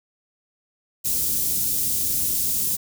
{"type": "band-stop noise", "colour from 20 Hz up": "white", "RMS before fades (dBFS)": -23, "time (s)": [1.04, 2.77], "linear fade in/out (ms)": 20, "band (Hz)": [250, 7000], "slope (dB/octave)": 12, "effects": []}